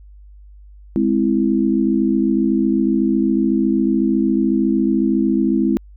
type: chord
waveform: sine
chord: Ab augmented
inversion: none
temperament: equal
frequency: 207.7 / 261.6 / 329.6 Hz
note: Ab3 / C4 / E4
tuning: 0 / 0 / 0 cents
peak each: -18 dBFS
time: 0.96-5.77 s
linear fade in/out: 0 ms
effects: added 50 Hz sine -39 dBFS peak until 5.96 s